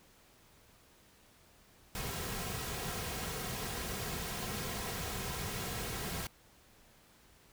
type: noise with comb filter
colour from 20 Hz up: pink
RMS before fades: -39 dBFS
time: 1.95-6.27 s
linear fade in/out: 2 ms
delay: 3.4 ms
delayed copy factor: -0.5
effects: pink hiss -63 dBFS RMS until 7.52 s